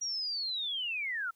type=linear sweep; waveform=sine; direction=down; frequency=5760 to 1318.5 Hz; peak=-32 dBFS; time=0.01-1.31 s; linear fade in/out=10 ms; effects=white hiss -73 dBFS RMS until 1.35 s